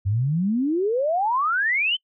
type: exponential sweep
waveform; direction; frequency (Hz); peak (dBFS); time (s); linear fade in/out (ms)
sine; up; 93 to 3136; -19; 0.05-1.97; 20
effects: noise-tail reverb RT60 0.1 s tail -24 dB re dry

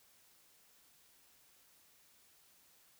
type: silence
effects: white hiss -67 dBFS RMS until 2.99 s

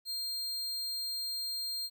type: tone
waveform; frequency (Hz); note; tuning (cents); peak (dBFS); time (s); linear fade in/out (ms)
40% pulse; 4200; C8; +6; -33; 0.05-1.9; 50
effects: 12-bit

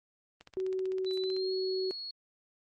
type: click train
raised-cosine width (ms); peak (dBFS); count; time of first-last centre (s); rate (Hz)
0.2; -32; 16; 0.41-1.365; 15.7
type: tone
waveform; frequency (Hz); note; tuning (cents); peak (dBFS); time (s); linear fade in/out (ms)
sine; 376.3; F#4; +29; -30; 0.57-1.91; 0
type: tone with pitch glide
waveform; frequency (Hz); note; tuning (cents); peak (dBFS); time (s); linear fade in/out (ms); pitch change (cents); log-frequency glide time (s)
sine; 3979 to 4339; B7 to C#8; +12 to -38; -38; 1.06-2.11; 5; +150; 1.22-1.54
type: noise with exponential decay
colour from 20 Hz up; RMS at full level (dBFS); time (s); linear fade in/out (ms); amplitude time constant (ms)
violet; -47; 1.13-1.24; 5; 22
effects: Opus 32 kbps

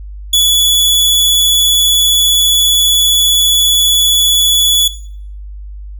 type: tone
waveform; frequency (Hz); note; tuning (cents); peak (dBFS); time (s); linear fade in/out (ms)
sawtooth; 3417; G#7; +49; -4; 0.33-4.88; 5
effects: noise-tail reverb RT60 0.6 s tail -18 dB re dry + added 50 Hz sine -25 dBFS peak until 5.99 s

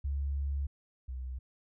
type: tone pair in turn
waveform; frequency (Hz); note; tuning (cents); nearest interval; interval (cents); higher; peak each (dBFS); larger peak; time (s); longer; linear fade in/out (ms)
sine; 70 / 63.82; C#2 / C2; +18 / -43; major second; 161; first; -30 / -36; first; 0.04-0.67 / 1.08-1.39; first; 10
effects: none

